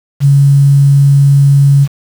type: tone with quantisation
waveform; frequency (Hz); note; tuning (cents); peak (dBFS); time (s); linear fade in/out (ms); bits
sine; 140.1; C#3; +19; -3; 0.2-1.88; 50; 5
effects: none